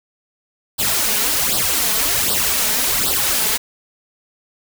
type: noise with flanger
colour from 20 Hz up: white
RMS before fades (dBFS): -18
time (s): 0.78-3.58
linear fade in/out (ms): 20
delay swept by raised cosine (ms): 0.22 to 4.72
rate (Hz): 1.3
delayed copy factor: +0.75
effects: none